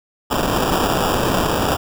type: noise with sample-and-hold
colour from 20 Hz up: blue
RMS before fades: -18 dBFS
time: 0.3-1.77 s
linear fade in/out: 20 ms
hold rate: 2100 Hz
effects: none